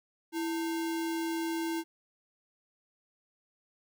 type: tone with sample-and-hold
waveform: sine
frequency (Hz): 329.6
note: E4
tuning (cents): 0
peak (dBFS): -30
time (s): 0.32-1.84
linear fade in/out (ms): 50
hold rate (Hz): 1225
effects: none